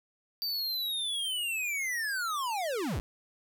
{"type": "linear sweep", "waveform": "square", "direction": "down", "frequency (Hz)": [4657, 36.45], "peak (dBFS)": -31, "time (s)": [0.42, 3], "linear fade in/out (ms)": 0, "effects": []}